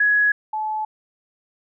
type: tone pair in turn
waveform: sine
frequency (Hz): 1676 / 862.6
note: G#6 / A5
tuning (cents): +15 / -35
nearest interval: major seventh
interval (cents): 1150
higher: first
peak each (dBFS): -14 / -22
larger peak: first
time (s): 0-0.32 / 0.53-0.85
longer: neither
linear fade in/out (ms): 5
effects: none